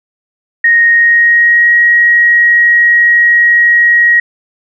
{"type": "tone with pitch glide", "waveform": "sine", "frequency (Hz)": [1864.7, 1894], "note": ["A#6", "A#6"], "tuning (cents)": [0, 27], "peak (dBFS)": -4, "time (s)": [0.64, 4.2], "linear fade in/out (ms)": 5, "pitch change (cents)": 27, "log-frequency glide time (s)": [0.91, 1.73], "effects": []}